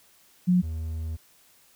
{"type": "tone pair in turn", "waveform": ["sine", "triangle"], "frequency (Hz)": [180, 80.09], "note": ["F#3", "E2"], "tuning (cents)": [-47, -49], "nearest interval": "octave + major second", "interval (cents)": 1402, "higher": "first", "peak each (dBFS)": [-17, -27], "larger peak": "first", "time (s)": [[0.47, 0.62], [0.62, 1.17]], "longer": "second", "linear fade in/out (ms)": 20, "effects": ["white hiss -59 dBFS RMS until 1.75 s"]}